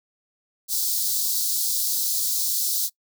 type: high-pass noise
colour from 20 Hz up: white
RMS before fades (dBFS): -24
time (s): 0.68-2.9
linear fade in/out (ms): 50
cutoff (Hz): 3900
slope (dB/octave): 48
effects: noise-tail reverb RT60 0.1 s tail -22 dB re dry